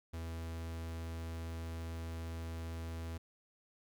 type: tone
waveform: 45% pulse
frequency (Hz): 82.41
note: E2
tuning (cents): 0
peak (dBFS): -40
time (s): 0.13-3.18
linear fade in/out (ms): 10
effects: 13-bit